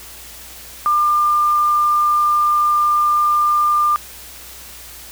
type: tone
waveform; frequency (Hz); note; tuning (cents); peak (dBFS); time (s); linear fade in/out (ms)
sine; 1198; D6; +34; -12; 0.86-3.96; 0
effects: added 60 Hz sine -45 dBFS peak until 5.11 s + white hiss -37 dBFS RMS until 5.11 s